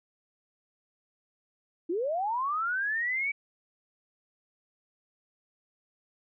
sine linear sweep, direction up, 313 to 2297 Hz, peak -27 dBFS, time 1.89-3.32 s, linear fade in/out 10 ms, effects none

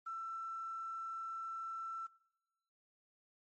sine tone with quantisation, 1337 Hz, E6, 24 cents sharp, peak -40 dBFS, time 0.06-2.07 s, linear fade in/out 10 ms, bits 11, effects noise-tail reverb RT60 1.0 s tail -23 dB re dry + MP3 32 kbps

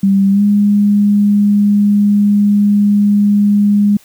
sine tone with pitch glide, 196 to 204.9 Hz, G3 to G#3, 0 to -23 cents, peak -7 dBFS, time 0.03-3.97 s, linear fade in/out 5 ms, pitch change +77 cents, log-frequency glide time 0.31-0.42 s, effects white hiss -46 dBFS RMS until 4.04 s

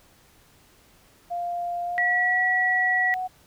sine tone with pitch glide, 698.5 to 740 Hz, F5 to F#5, 0 to 0 cents, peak -26 dBFS, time 1.3-3.28 s, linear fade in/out 20 ms, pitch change +100 cents, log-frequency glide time 1.83-2.43 s
sine tone, 1936 Hz, B6, 35 cents flat, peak -20 dBFS, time 1.98-3.14 s, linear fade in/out 0 ms
effects pink hiss -57 dBFS RMS until 3.46 s

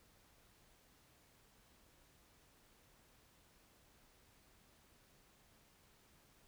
silence, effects pink hiss -69 dBFS RMS until 6.47 s

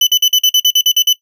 35% pulse tone bursts, 3000 Hz, F#7, 23 cents sharp, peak -5 dBFS, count 11, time 0.01-1.13 s, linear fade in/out 5 ms, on 60 ms, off 46 ms, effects noise-tail reverb RT60 0.1 s tail -17 dB re dry

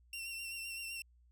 sawtooth tone with vibrato, 2727 Hz, F7, 42 cents flat, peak -38 dBFS, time 0.13-1.02 s, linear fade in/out 2 ms, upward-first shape sine, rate 7.8 Hz, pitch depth 30 cents each way, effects added 60 Hz sine -63 dBFS peak until 1.31 s

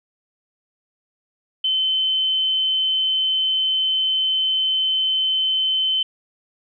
sine tone, 3066 Hz, G7, 39 cents flat, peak -17 dBFS, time 1.64-6.03 s, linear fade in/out 5 ms, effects none

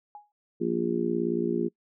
sine tone with exponential decay, 830.6 Hz, G#5, in tune, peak -38 dBFS, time 0.15-0.32 s, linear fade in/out 1 ms, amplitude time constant 36 ms
harmonic tone, 58.27 Hz, A#1, in tune, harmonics 3 / 4 / 5 / 6 / 7, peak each -33 / -30 / -37 / -28 / -31 dBFS, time 0.6-1.69 s, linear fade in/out 20 ms
effects noise-tail reverb RT60 0.1 s tail -25 dB re dry

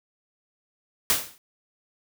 white noise with exponential decay, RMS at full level -18 dBFS, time 1.1-1.38 s, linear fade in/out 0 ms, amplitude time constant 59 ms, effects none

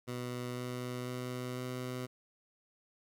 15% pulse tone with pitch steps, 123.47 / 124.4 / 125.34 / 126.28 Hz, B2 / B2 / B2 / B2, 0 / +13 / +26 / +39 cents, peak -31 dBFS, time 0.07-2.07 s, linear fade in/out 20 ms, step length 500 ms, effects 12-bit

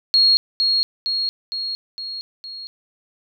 sine tone with echo, 4290 Hz, C8, 42 cents sharp, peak -11 dBFS, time 0.14-0.37 s, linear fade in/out 0 ms, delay 460 ms, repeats 5, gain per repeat -4 dB, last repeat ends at 2.67 s, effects none

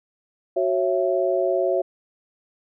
sine tone cluster, 371.6 / 548 / 666 Hz, F#4 / C#5 / E5, +7 / -20 / +18 cents, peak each -23 dBFS, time 0.56-1.82 s, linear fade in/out 10 ms, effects none

